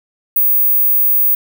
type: tone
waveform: sine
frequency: 15560 Hz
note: B9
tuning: 27 cents flat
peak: -9 dBFS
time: 0.36-1.35 s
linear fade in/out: 5 ms
effects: none